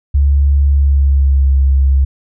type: tone with pitch glide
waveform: sine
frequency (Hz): 70.4 to 67.73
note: C#2 to C#2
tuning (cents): +27 to -40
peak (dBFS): -7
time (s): 0.14-2.05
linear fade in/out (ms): 10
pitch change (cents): -67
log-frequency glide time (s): 0.7-1.53
effects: none